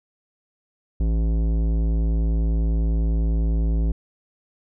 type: tone with tanh clipping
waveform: sine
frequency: 55 Hz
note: A1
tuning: in tune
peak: -20 dBFS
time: 1-3.92 s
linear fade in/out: 5 ms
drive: 15 dB
effects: none